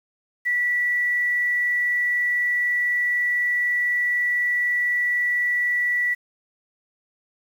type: tone with quantisation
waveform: sine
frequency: 1954 Hz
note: B6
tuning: 19 cents flat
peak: -19 dBFS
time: 0.45-6.15 s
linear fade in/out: 20 ms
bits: 8
effects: none